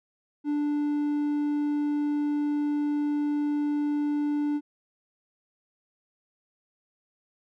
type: tone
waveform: triangle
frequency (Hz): 293.7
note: D4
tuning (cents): 0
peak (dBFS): -22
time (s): 0.44-4.61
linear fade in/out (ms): 50
effects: none